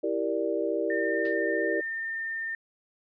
sine chord, E half-diminished seventh, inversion none, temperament equal, 329.6 / 392 / 466.2 / 587.3 Hz, E4 / G4 / Bb4 / D5, 0 / 0 / 0 / 0 cents, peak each -31 dBFS, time 0.03-1.81 s, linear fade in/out 10 ms
sine tone, 1809 Hz, A6, 48 cents sharp, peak -30 dBFS, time 0.9-2.55 s, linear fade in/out 2 ms
white noise with exponential decay, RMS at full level -41 dBFS, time 1.25-1.42 s, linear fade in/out 2 ms, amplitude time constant 35 ms
effects resampled to 11025 Hz

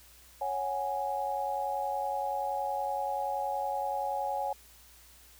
sine chord, C# suspended fourth, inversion none, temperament equal, 554.4 / 740 / 830.6 Hz, C#5 / F#5 / G#5, 0 / 0 / 0 cents, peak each -36 / -36 / -32 dBFS, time 0.41-4.53 s, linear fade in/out 5 ms, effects added 60 Hz sine -60 dBFS peak until 5.39 s + white hiss -57 dBFS RMS until 5.39 s

